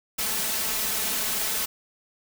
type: noise with comb filter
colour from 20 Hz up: white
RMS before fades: -27 dBFS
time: 0.18-1.66 s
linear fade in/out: 10 ms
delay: 4.6 ms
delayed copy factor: +0.7
effects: none